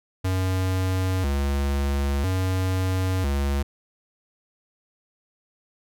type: tone with vibrato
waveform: square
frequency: 80.8 Hz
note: E2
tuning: 34 cents flat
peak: -22 dBFS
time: 0.24-3.63 s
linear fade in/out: 10 ms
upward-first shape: square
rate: 0.5 Hz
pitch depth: 250 cents each way
effects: none